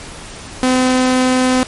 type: tone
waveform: sawtooth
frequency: 255.6 Hz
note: C4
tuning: 40 cents flat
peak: -7 dBFS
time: 0.63-1.63 s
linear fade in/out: 0 ms
effects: pink hiss -32 dBFS RMS until 1.67 s + MP3 48 kbps